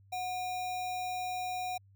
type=tone with sample-and-hold; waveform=sine; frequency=732 Hz; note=F#5; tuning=19 cents flat; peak=-33 dBFS; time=0.12-1.78 s; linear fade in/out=10 ms; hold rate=3150 Hz; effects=added 98 Hz sine -58 dBFS peak until 1.95 s